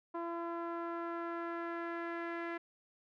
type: tone with low-pass filter sweep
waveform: sawtooth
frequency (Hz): 338.6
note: E4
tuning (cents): +46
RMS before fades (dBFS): -40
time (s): 0.14-2.58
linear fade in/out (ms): 10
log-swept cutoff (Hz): 1100 to 1900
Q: 2.6
effects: none